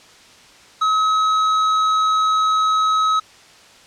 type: tone with tanh clipping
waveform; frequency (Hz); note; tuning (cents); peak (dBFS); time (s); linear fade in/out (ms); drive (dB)
sine; 1280; D#6; +49; -16; 0.81-3.2; 10; 11
effects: white hiss -46 dBFS RMS until 3.86 s + low-pass 6000 Hz 12 dB/octave